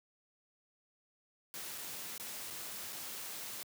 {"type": "noise with dropouts", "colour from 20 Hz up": "white", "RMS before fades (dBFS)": -44, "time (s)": [1.54, 3.63], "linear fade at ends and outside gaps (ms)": 0, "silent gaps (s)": [[1.777, 1.781], [2.179, 2.198], [2.502, 2.507], [2.924, 2.928]], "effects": ["high-pass 100 Hz 12 dB/octave"]}